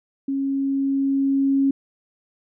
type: tone with level ramp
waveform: sine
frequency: 273.6 Hz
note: C#4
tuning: 23 cents flat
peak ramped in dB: -21 to -15 dBFS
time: 0.28-1.71 s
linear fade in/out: 5 ms
effects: none